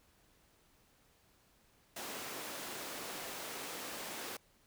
pink high-pass noise, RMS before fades -44 dBFS, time 1.96-4.37 s, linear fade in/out 5 ms, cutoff 300 Hz, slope 12 dB/octave, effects pink hiss -69 dBFS RMS until 4.66 s

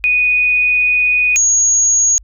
sine tone pair in turn, 2479 / 6636 Hz, D#7 / G#8, -7 / -2 cents, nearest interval octave + perfect fourth, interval 1705 cents, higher second, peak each -10 / -9 dBFS, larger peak second, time 0.04-1.36 / 1.36-2.18 s, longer first, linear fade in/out 0 ms, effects added 50 Hz sine -38 dBFS peak until 2.23 s

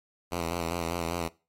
5% pulse tone with vibrato, 84.9 Hz, F2, 48 cents flat, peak -18 dBFS, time 0.31-1.29 s, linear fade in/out 20 ms, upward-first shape square, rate 5 Hz, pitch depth 45 cents each way, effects noise-tail reverb RT60 0.3 s tail -20 dB re dry + MP3 64 kbps

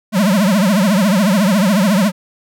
square tone with vibrato, 197.8 Hz, G3, 16 cents sharp, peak -11 dBFS, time 0.12-2.12 s, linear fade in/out 50 ms, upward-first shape triangle, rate 14 Hz, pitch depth 230 cents each way, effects none

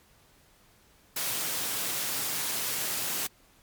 white high-pass noise, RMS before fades -31 dBFS, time 1.16-3.27 s, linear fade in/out 5 ms, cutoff 100 Hz, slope 48 dB/octave, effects pink hiss -61 dBFS RMS until 3.62 s + MP3 96 kbps

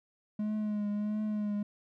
triangle tone with vibrato, 210 Hz, G#3, 19 cents sharp, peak -28 dBFS, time 0.39-1.63 s, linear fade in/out 5 ms, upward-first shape triangle, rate 1.5 Hz, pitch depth 38 cents each way, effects none

